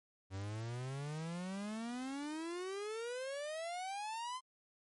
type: exponential sweep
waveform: 45% pulse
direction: up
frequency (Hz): 93.5 to 1046.5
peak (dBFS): -40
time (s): 0.3-4.41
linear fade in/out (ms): 50
effects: MP3 48 kbps